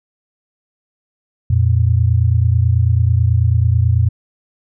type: tone pair together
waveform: sine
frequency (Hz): 87.1 / 116.26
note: F2 / A#2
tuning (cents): -4 / -4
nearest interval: perfect fourth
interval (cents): 500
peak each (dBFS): -13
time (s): 1.5-4.09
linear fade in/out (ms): 5
effects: none